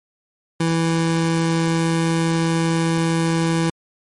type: tone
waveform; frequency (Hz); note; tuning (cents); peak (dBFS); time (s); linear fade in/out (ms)
25% pulse; 164.81; E3; 0; -13; 0.6-3.7; 5
effects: MP3 48 kbps